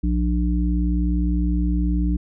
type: harmonic tone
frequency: 59.6 Hz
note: A#1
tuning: 39 cents sharp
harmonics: 1 / 3 / 5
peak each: -19 / -24 / -26 dBFS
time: 0.03-2.17 s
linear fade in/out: 10 ms
effects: none